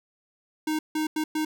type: tone bursts at uneven times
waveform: square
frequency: 309.9 Hz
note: D#4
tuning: 7 cents flat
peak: -25 dBFS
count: 4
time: 0.67-0.79 / 0.95-1.07 / 1.16-1.24 / 1.35-1.45 s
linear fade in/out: 5 ms
effects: none